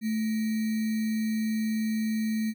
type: tone with sample-and-hold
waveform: sine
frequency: 219.2 Hz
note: A3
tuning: 6 cents flat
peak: -25 dBFS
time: 0.01-2.54 s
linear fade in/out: 50 ms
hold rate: 2100 Hz
effects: none